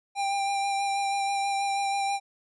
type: tone with vibrato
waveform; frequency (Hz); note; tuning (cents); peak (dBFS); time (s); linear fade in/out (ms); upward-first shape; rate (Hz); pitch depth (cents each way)
square; 794; G5; +22; -26; 0.15-2.2; 50; sine; 6.2; 15
effects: resampled to 24000 Hz